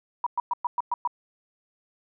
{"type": "tone bursts", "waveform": "sine", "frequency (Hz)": 966, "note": "B5", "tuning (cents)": -39, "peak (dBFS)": -22, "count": 7, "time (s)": [0.24, 1.075], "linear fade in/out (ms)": 2, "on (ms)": 25, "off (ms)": 110, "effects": []}